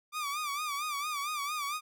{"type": "tone with vibrato", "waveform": "sawtooth", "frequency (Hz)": 1181, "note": "D6", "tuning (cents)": 9, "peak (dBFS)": -29, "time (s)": [0.12, 1.81], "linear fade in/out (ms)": 50, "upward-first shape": "sine", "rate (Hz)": 4.4, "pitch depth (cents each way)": 92, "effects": []}